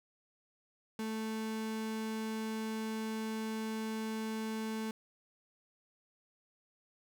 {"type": "tone", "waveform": "35% pulse", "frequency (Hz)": 220, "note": "A3", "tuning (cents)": 0, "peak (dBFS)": -34, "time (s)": [0.99, 4.91], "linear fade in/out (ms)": 2, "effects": []}